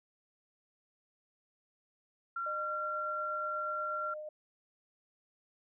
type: tone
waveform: sine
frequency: 1371 Hz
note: F6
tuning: 32 cents flat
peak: -34 dBFS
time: 2.36-4.14 s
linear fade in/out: 5 ms
type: tone with tremolo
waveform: sine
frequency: 610 Hz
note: D#5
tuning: 34 cents flat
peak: -39 dBFS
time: 2.46-4.29 s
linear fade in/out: 5 ms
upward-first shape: sine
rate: 8.3 Hz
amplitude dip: 25%
effects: none